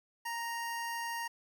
25% pulse tone, 932.3 Hz, A#5, in tune, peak -32 dBFS, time 0.25-1.28 s, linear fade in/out 10 ms, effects 10-bit

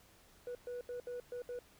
sine tone bursts at uneven times, 489 Hz, B4, 17 cents flat, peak -37 dBFS, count 6, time 0.47-0.55 / 0.67-0.81 / 0.89-1 / 1.07-1.2 / 1.32-1.42 / 1.49-1.59 s, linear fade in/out 2 ms, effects tanh soft clip ceiling -39 dBFS + pink hiss -64 dBFS RMS until 1.79 s

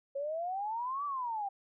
sine exponential two-way sweep, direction up then down, 543 to 1174.7 to 775 Hz, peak -33 dBFS, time 0.15-1.49 s, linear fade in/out 10 ms, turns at 1.05 s, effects none

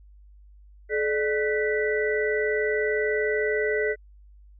sine tone cluster, 428.4 / 595 / 1507 / 1968 Hz, A4 / D5 / F#6 / B6, -46 / +22 / +31 / -7 cents, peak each -24 / -31 / -33 / -28 dBFS, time 0.89-3.96 s, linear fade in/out 50 ms, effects added 50 Hz sine -48 dBFS peak until 4.59 s

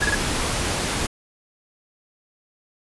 pink noise, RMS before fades -24 dBFS, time 0-1.07 s, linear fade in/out 10 ms
triangle tone bursts, 1675 Hz, G#6, 14 cents sharp, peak -17 dBFS, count 3, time 0.02-0.148 s, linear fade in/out 2 ms, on 26 ms, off 25 ms
effects resampled to 24000 Hz

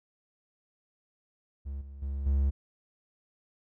triangle tone with level steps, 69.1 Hz, C#2, 5 cents flat, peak -32 / -40 / -29 / -21 dBFS, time 1.65-2.51 s, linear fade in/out 20 ms, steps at 1.81 / 2.02 / 2.26 s, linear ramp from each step 5 ms, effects none

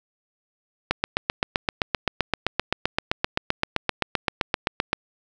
click train, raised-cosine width 0.3 ms, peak -4 dBFS, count 32, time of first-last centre 0.91-4.931 s, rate 7.71 Hz, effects none

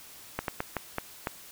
slowing click train, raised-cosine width 0.5 ms, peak -14 dBFS, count 6, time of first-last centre 0.39-1.271 s, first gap 92 ms, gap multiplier 1.33, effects white hiss -49 dBFS RMS until 1.51 s

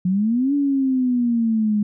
sine exponential two-way sweep, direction up then down, 177.4 to 288.2 to 206.2 Hz, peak -16 dBFS, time 0.05-1.83 s, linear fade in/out 5 ms, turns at 0.54 s, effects none

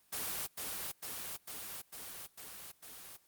white noise with echo, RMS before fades -38 dBFS, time 0.12-0.47 s, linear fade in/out 10 ms, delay 450 ms, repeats 6, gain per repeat -2 dB, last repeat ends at 3.17 s, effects white hiss -69 dBFS RMS until 3.27 s + Opus 24 kbps

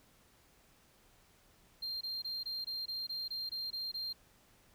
sine tone bursts, 4186 Hz, C8, in tune, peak -34 dBFS, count 11, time 1.82-4.13 s, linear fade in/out 10 ms, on 190 ms, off 22 ms, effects tanh soft clip ceiling -36 dBFS + pink hiss -66 dBFS RMS until 4.74 s

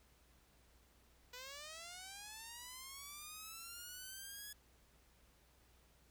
5% pulse linear sweep, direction up, 486.5 to 1694 Hz, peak -38 dBFS, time 1.33-4.53 s, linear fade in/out 5 ms, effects added 60 Hz sine -70 dBFS peak until 6.1 s + pink hiss -71 dBFS RMS until 6.1 s

